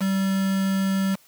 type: tone with quantisation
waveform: triangle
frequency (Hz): 193.1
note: G3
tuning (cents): -26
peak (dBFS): -18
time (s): 0-1.16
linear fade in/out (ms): 20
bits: 5
effects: white hiss -56 dBFS RMS until 1.27 s + high-pass 100 Hz 12 dB/octave